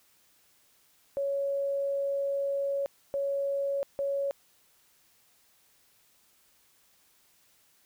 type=tone bursts at uneven times; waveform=sine; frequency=557 Hz; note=C#5; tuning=8 cents sharp; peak=-27 dBFS; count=3; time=1.17-2.86 / 3.14-3.83 / 3.99-4.31 s; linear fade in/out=0 ms; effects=white hiss -65 dBFS RMS until 7.85 s